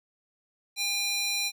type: tone with high-pass filter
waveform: square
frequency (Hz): 807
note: G#5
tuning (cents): -50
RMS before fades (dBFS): -29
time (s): 0.76-1.52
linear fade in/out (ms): 50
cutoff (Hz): 3300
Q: 2
effects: none